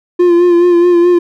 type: tone with vibrato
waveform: triangle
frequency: 349.2 Hz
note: F4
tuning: in tune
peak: -3 dBFS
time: 0.19-1.19 s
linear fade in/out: 10 ms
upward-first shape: sine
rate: 4.7 Hz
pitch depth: 34 cents each way
effects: none